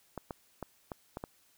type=clicks; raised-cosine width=1 ms; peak=-24 dBFS; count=6; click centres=0.177 / 0.308 / 0.627 / 0.918 / 1.171 / 1.239 s; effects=white hiss -67 dBFS RMS until 1.57 s